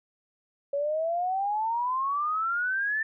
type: exponential sweep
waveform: sine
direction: up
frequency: 557 to 1791 Hz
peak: -25 dBFS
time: 0.73-3.03 s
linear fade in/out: 5 ms
effects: none